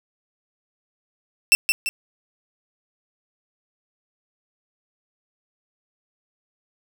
sawtooth tone with echo, 2683 Hz, E7, 30 cents sharp, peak -7 dBFS, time 1.52-1.55 s, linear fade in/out 0 ms, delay 170 ms, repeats 2, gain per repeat -6 dB, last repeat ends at 1.89 s, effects none

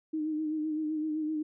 sine tone with vibrato, 309.2 Hz, D#4, 11 cents flat, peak -29 dBFS, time 0.13-1.43 s, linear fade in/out 10 ms, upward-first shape sine, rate 7.8 Hz, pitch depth 38 cents each way, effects none

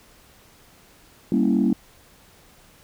sine chord, G diminished seventh, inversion none, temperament equal, 196 / 233.1 / 277.2 / 329.6 Hz, G3 / Bb3 / Db4 / Fb4, 0 / 0 / 0 / 0 cents, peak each -21 / -20 / -22 / -24 dBFS, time 1.32-1.73 s, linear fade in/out 2 ms, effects tanh soft clip ceiling -10 dBFS + pink hiss -53 dBFS RMS until 2.83 s

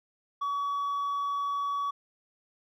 triangle tone with hard clipping, 1133 Hz, C#6, 37 cents sharp, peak -27 dBFS, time 0.41-1.91 s, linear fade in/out 10 ms, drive 1 dB, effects none

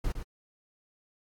brown noise with echo, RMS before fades -29 dBFS, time 0.04-0.12 s, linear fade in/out 5 ms, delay 110 ms, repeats 1, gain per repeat -7 dB, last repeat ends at 0.23 s, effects AAC 64 kbps

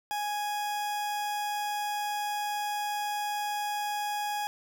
40% pulse tone, 830.6 Hz, G#5, in tune, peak -29 dBFS, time 0.11-4.47 s, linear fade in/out 0 ms, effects none

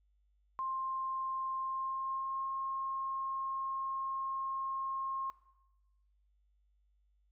sine tone with pitch glide, 1056 to 1072 Hz, C6 to C6, +16 to +42 cents, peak -34 dBFS, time 0.59-5.3 s, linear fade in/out 0 ms, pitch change +26 cents, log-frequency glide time 1.59-2.46 s, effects noise-tail reverb RT60 1.0 s tail -19 dB re dry + added 50 Hz sine -69 dBFS peak until 7.31 s

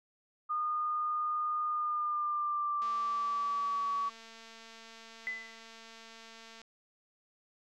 sine tone with pitch glide, 1222 to 1133.6 Hz, D#6 to C#6, -32 to +38 cents, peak -30 dBFS, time 0.49-4.1 s, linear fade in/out 20 ms, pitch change -130 cents, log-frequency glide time 1.66-3.87 s
click train, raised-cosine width 0.2 ms, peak -35 dBFS, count 859, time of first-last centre 2.82-6.616 s, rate 226 Hz
sine tone with exponential decay, 2010 Hz, B6, 30 cents sharp, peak -31 dBFS, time 5.27-5.68 s, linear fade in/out 0 ms, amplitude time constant 89 ms
effects none

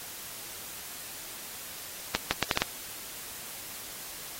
accelerating click train, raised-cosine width 0.2 ms, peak -6 dBFS, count 6, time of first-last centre 2.15-2.62 s, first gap 160 ms, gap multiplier 0.73, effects white hiss -42 dBFS RMS until 4.39 s + AAC 48 kbps

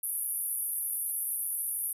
pink band-pass noise, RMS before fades -33 dBFS, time 0.03-1.93 s, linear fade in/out 5 ms, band 9800 to 13000 Hz, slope 96 dB/octave, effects resampled to 32000 Hz

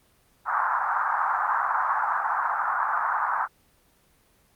pink band-pass noise, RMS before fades -25 dBFS, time 0.45-3.48 s, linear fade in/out 50 ms, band 820 to 1500 Hz, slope 48 dB/octave, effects pink hiss -62 dBFS RMS until 4.55 s + Opus 24 kbps

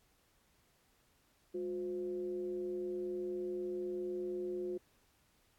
sine tone with frequency modulation, 360 Hz, F#4, 47 cents flat, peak -36 dBFS, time 1.54-4.78 s, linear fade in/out 10 ms, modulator 156 Hz, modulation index 0.48, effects pink hiss -72 dBFS RMS until 5.58 s + AAC 64 kbps

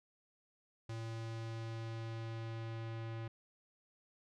square tone with low-pass filter sweep, 113.5 Hz, A#2, 46 cents flat, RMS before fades -43 dBFS, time 0.89-3.28 s, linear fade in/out 5 ms, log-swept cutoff 6500 to 2900 Hz, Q 0.96, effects none

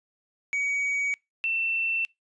triangle / sine tone pair in turn, 2258 / 2685 Hz, C#7 / E7, +31 / +31 cents, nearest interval minor third, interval 300 cents, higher second, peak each -23 / -24 dBFS, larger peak first, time 0.53-1.14 / 1.44-2.05 s, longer neither, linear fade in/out 0 ms, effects noise-tail reverb RT60 0.2 s tail -25 dB re dry + resampled to 22050 Hz

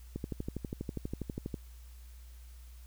click train, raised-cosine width 3 ms, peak -23 dBFS, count 18, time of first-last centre 0.16-1.542 s, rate 12.3 Hz, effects added 60 Hz sine -48 dBFS peak until 2.86 s + white hiss -63 dBFS RMS until 2.86 s

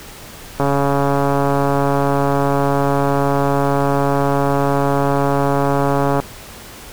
click train, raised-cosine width 1 ms, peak -3 dBFS, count 785, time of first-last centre 0.6-6.2 s, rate 140 Hz, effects pink hiss -36 dBFS RMS until 6.92 s

